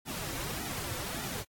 pink noise with flanger, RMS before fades -37 dBFS, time 0.05-1.45 s, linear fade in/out 50 ms, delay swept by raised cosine 1.8 to 4.9 ms, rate 1.7 Hz, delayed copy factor -1, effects AAC 64 kbps

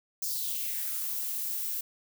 violet noise with high-pass filter sweep, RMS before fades -33 dBFS, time 0.22-1.81 s, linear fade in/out 5 ms, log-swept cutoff 5700 to 210 Hz, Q 3, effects none

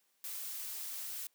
blue noise, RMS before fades -42 dBFS, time 0.24-1.27 s, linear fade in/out 2 ms, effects white hiss -75 dBFS RMS until 1.34 s + high-pass 200 Hz 12 dB/octave

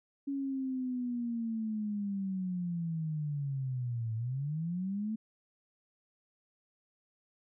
sine linear two-way sweep, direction down then up, 280 to 109.9 to 223 Hz, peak -32 dBFS, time 0.27-5.16 s, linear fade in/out 10 ms, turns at 4.15 s, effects none

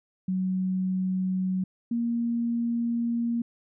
sine tone pair in turn, 186.5 / 234.6 Hz, F#3 / A#3, +14 / +11 cents, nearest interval major third, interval 397 cents, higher second, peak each -24 dBFS, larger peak neither, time 0.28-1.64 / 1.91-3.42 s, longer second, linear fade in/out 5 ms, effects none

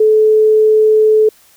sine tone, 432.6 Hz, A4, 29 cents flat, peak -6 dBFS, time 0-1.29 s, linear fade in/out 5 ms, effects white hiss -48 dBFS RMS until 1.56 s

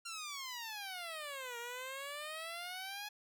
10% pulse exponential two-way sweep, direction down then up, 1396.9 to 467.1 to 842 Hz, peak -34 dBFS, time 0.05-3.09 s, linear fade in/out 10 ms, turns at 1.58 s, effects none

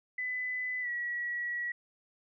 sine tone with pitch glide, 2004 to 1925.7 Hz, B6 to B6, +25 to -44 cents, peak -32 dBFS, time 0.18-1.72 s, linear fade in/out 5 ms, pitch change -69 cents, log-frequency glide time 0.81-0.89 s, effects none

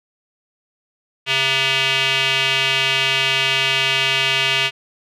square tone with band-pass filter, 134 Hz, C3, 42 cents sharp, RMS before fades -18 dBFS, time 1.26-4.71 s, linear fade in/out 50 ms, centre 2800 Hz, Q 3.5, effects none

